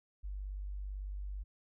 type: tone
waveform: sine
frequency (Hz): 49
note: G1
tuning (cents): 0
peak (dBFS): -38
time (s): 0.23-1.44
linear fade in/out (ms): 20
effects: none